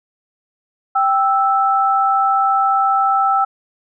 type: tone pair together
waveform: sine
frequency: 784 / 1318.5 Hz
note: G5 / E6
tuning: 0 / 0 cents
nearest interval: major sixth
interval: 900 cents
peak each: -15 dBFS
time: 0.95-3.45 s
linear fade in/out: 10 ms
effects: none